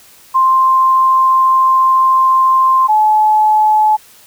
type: tone pair in turn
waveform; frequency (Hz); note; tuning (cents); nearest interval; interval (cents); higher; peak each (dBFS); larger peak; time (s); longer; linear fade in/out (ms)
sine; 1049 / 857.5; C6 / A5; +4 / -45; minor third; 349; first; -7; neither; 0.34-2.88 / 2.88-3.97; first; 20
effects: white hiss -43 dBFS RMS until 4.26 s